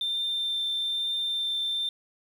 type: tone with vibrato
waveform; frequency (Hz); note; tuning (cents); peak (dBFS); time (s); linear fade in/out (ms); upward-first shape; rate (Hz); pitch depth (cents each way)
sine; 3579; A7; +29; -25; 0.01-1.89; 2; triangle; 1.1; 8
effects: tanh soft clip ceiling -22 dBFS + 9-bit